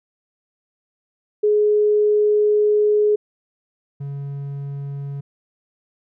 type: tone pair in turn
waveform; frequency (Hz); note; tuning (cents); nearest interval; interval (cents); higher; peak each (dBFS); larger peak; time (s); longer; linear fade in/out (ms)
sine / triangle; 419.9 / 140.44; G#4 / C#3; +19 / +23; octave + perfect fifth; 1896; first; -13 / -24; first; 1.43-3.16 / 4-5.21; first; 10
effects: none